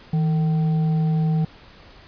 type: tone with frequency modulation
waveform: sine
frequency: 160 Hz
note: D#3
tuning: 49 cents sharp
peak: -17 dBFS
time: 0.13-1.45 s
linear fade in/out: 5 ms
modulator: 608 Hz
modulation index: 0.21
effects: pink hiss -47 dBFS RMS until 2.07 s + resampled to 11025 Hz